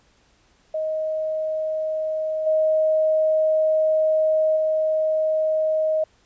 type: tone with level steps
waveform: sine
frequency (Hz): 627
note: D#5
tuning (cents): +13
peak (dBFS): -22 / -16 / -18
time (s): 0.74-6.04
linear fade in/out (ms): 5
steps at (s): 2.46 / 4.56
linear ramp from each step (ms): 10
effects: pink hiss -60 dBFS RMS until 6.25 s + resampled to 16000 Hz